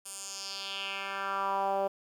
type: tone with band-pass filter sweep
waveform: 10% pulse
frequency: 196 Hz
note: G3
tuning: in tune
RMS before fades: -34 dBFS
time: 0.05-1.88 s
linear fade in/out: 10 ms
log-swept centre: 9700 to 580 Hz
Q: 2.7
effects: 10-bit